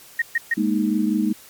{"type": "tone bursts", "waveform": "sine", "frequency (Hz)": 1864.7, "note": "A#6", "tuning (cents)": 0, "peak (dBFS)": -16, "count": 3, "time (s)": [0.19, 0.54], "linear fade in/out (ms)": 5, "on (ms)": 30, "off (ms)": 130}
{"type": "chord", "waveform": "sine", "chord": "Ab suspended second", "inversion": "none", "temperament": "equal", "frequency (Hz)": [207.7, 233.1, 311.1], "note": ["Ab3", "Bb3", "Eb4"], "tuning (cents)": [0, 0, 0], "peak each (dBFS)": [-21, -23, -22], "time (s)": [0.57, 1.33], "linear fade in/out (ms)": 10}
{"effects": ["white hiss -46 dBFS RMS until 1.49 s", "MP3 96 kbps"]}